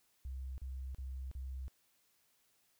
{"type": "tone bursts", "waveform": "sine", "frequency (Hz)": 65.41, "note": "C2", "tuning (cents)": 0, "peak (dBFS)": -40, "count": 4, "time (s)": [0.25, 1.681], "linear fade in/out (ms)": 0, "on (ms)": 330, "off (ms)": 37, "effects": ["white hiss -74 dBFS RMS until 2.79 s"]}